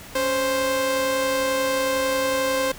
sawtooth tone pair together, 277.4 / 523.7 Hz, C#4 / C5, +1 / +1 cents, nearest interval major seventh, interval 1100 cents, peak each -26 / -17 dBFS, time 0.15-2.72 s, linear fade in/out 5 ms, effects pink hiss -41 dBFS RMS until 2.78 s

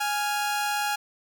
sawtooth tone pair together, 830.6 / 1396.9 Hz, G#5 / F6, 0 / 0 cents, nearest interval major sixth, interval 900 cents, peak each -22 / -28 dBFS, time 0-0.96 s, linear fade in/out 10 ms, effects none

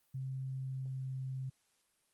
sine tone with pitch glide, 132.3 to 131.54 Hz, C3 to C3, +20 to +10 cents, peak -37 dBFS, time 0.14-1.5 s, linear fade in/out 10 ms, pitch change -10 cents, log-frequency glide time 0.52-1.15 s, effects white hiss -75 dBFS RMS until 2.13 s + Opus 32 kbps

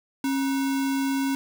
sine tone with sample-and-hold, 271.6 Hz, C#4, 35 cents flat, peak -22 dBFS, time 0.24-1.35 s, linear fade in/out 2 ms, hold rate 1225 Hz, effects none

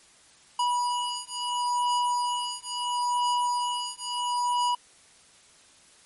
square beating tone pair, 974 / 974.74 Hz, B5 / B5, -24 / -23 cents, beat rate 0.74 Hz, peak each -29 dBFS, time 0.59-4.75 s, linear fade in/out 5 ms, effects white hiss -56 dBFS RMS until 6.05 s + MP3 48 kbps

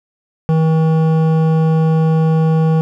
sine tone with hard clipping, 160 Hz, D#3, 49 cents sharp, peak -12 dBFS, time 0.49-2.81 s, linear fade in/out 0 ms, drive 12 dB, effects none

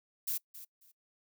violet noise with echo, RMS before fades -34 dBFS, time 0.27-0.38 s, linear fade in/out 10 ms, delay 270 ms, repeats 2, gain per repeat -14 dB, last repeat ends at 0.92 s, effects noise-tail reverb RT60 0.1 s tail -23 dB re dry

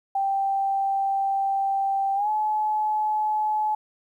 sine tone with pitch glide, 784 to 855 Hz, G5 to A5, 0 to -50 cents, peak -21 dBFS, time 0.15-3.75 s, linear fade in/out 5 ms, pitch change +150 cents, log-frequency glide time 2.15-2.29 s, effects 10-bit

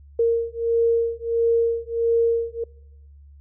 sine beating tone pair, 462.3 / 463.8 Hz, A#4 / A#4, -14 / -9 cents, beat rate 1.5 Hz, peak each -21 dBFS, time 0.19-2.64 s, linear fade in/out 5 ms, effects noise-tail reverb RT60 1.0 s tail -26 dB re dry + added 71 Hz sine -44 dBFS peak until 3.4 s

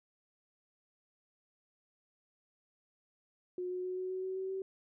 sine tone with pitch steps, 361.6 / 364.5 / 367.5 / 370.5 / 373.5 / 376.5 / 379.6 / 382.7 Hz, F#4 / F#4 / F#4 / F#4 / F#4 / F#4 / F#4 / G4, -40 / -26 / -12 / +2 / +16 / +30 / +44 / -42 cents, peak -35 dBFS, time 3.58-4.62 s, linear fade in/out 2 ms, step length 130 ms, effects none

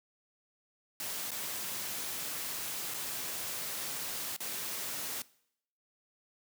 white noise with dropouts, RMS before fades -38 dBFS, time 1-5.22 s, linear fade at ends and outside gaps 1 ms, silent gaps 1.307-1.316 / 2.939-2.943 / 4.364-4.404 s, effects noise-tail reverb RT60 0.7 s tail -21 dB re dry + high-pass 100 Hz 12 dB/octave

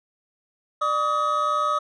triangle tone cluster, 598 / 1142 / 1263 Hz, D5 / D6 / D#6, +31 / -49 / +26 cents, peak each -27 / -25 / -20 dBFS, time 0.81-1.79 s, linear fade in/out 10 ms, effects resampled to 22050 Hz

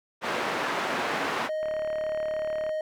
white band-pass noise, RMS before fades -29 dBFS, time 0.21-1.5 s, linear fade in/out 50 ms, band 230 to 1600 Hz, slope 12 dB/octave
triangle tone, 622.3 Hz, D#5, in tune, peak -25 dBFS, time 1.49-2.81 s, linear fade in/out 2 ms
click train, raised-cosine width 0.5 ms, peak -25 dBFS, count 40, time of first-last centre 1.63-2.693 s, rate 36.7 Hz
effects none

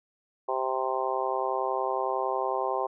harmonic tone, 130.8 Hz, C3, in tune, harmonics 3 / 4 / 5 / 6 / 7 / 8, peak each -33 / -33 / -34 / -32 / -34 / -33 dBFS, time 0.48-2.87 s, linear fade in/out 10 ms, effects none

